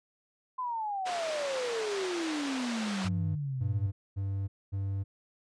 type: exponential sweep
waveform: sine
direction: down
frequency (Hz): 1033 to 105.3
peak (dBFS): -31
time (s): 0.58-3.87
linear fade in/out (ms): 10
type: band-pass noise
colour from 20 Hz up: pink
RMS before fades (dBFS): -39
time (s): 1.05-3.09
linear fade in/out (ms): 20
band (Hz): 550 to 5800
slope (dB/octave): 12
type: tone bursts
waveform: triangle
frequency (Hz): 98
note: G2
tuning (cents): 0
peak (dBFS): -28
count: 4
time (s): 3.04-5.04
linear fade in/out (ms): 20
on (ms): 320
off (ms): 240
effects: resampled to 22050 Hz